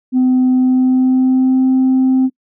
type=tone with pitch glide; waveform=sine; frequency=255.3 to 260.5 Hz; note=C4 to C4; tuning=-42 to -7 cents; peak=-7 dBFS; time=0.12-2.3 s; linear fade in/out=50 ms; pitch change=+35 cents; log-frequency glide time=0.51-1.67 s; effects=noise-tail reverb RT60 0.1 s tail -26 dB re dry + tanh soft clip ceiling -7 dBFS